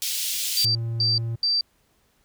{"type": "high-pass noise", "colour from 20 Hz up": "pink", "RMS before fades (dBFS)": -27, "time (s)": [0.02, 0.65], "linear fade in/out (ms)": 0, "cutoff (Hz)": 3100, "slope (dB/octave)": 24}
{"type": "tone bursts", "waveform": "sine", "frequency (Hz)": 4673, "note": "D8", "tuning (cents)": -9, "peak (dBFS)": -19, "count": 3, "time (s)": [0.57, 1.61], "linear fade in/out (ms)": 2, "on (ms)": 180, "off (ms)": 250}
{"type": "tone", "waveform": "triangle", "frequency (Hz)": 115.2, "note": "A#2", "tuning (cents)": -20, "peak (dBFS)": -23, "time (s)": [0.64, 1.36], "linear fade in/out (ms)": 10}
{"effects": ["pink hiss -65 dBFS RMS until 2.24 s"]}